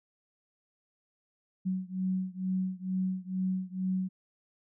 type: beating tone pair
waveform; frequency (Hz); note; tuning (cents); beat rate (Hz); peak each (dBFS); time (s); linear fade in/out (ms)
sine; 185.7 / 187.9; F#3 / F#3; +7 / +27; 2.2; -32 / -33; 1.65-4.09; 20
effects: none